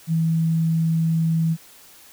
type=tone; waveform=sine; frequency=162.9 Hz; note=E3; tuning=20 cents flat; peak=-17 dBFS; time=0.07-1.57 s; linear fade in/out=50 ms; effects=white hiss -48 dBFS RMS until 2.12 s